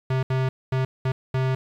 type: tone bursts at uneven times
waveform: square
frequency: 130.81 Hz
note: C3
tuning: in tune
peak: -21 dBFS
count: 5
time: 0.1-0.23 / 0.3-0.49 / 0.72-0.85 / 1.05-1.12 / 1.34-1.55 s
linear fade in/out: 5 ms
effects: low-pass 3000 Hz 12 dB/octave + 9-bit